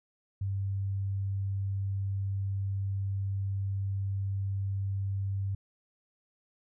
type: tone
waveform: sine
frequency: 98 Hz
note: G2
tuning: in tune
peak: -29 dBFS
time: 0.41-5.55 s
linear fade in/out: 5 ms
effects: none